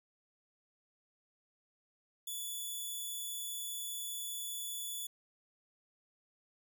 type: tone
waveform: 5% pulse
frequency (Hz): 3445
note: A7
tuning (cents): -37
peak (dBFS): -31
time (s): 2.27-5.07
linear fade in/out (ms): 5
effects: none

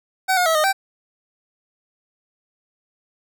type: tone with pitch steps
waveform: 25% pulse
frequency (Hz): 757 / 719 / 648 / 615 / 777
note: F#5 / F#5 / E5 / D#5 / G5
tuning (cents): +39 / -50 / -30 / -20 / -16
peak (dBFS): -12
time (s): 0.28-0.73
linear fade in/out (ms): 20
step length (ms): 90
effects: none

